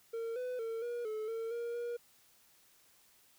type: tone with pitch steps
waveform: triangle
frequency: 457.6 / 501 / 453.3 / 478.5 / 432.5 / 453.4 / 470.8 / 476.4 Hz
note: A#4 / B4 / A#4 / A#4 / A4 / A#4 / A#4 / A#4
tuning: -32 / +25 / -48 / +45 / -30 / -48 / +17 / +38 cents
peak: -34 dBFS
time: 0.13-1.97 s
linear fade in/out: 10 ms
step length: 230 ms
effects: white hiss -66 dBFS RMS until 3.38 s